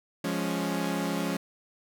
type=chord; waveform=sawtooth; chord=Db major; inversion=first; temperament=equal; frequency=174.61 / 207.7 / 277.2 Hz; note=F3 / Ab3 / Db4; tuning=0 / 0 / 0 cents; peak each=-28 / -29 / -28 dBFS; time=0.24-1.37 s; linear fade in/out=5 ms; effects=none